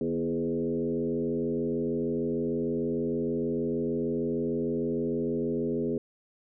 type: tone with frequency modulation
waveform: sine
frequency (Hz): 329.6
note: E4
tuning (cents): 0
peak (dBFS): -26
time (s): 0.01-5.98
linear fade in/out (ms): 2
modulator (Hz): 86.5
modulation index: 1.7
effects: none